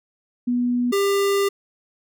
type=tone pair in turn; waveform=sine / square; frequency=244.4 / 398.2 Hz; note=B3 / G4; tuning=-18 / +27 cents; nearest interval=minor sixth; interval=845 cents; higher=second; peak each=-18 dBFS; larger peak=neither; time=0.47-0.92 / 0.92-1.49 s; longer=second; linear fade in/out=10 ms; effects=none